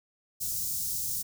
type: band-stop noise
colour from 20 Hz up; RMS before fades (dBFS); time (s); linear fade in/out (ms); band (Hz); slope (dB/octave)
white; -32; 0.4-1.23; 20; 170 to 5400; 24
effects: none